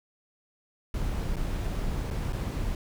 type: noise with dropouts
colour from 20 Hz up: brown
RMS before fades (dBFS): -30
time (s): 0.94-2.75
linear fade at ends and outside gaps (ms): 2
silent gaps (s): 1.359-1.366 / 2.104-2.109 / 2.325-2.33
effects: none